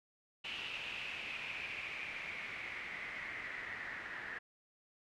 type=noise with low-pass filter sweep; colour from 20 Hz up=white; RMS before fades=-44 dBFS; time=0.44-4.39 s; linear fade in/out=10 ms; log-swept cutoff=2800 to 1800 Hz; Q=6.4; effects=none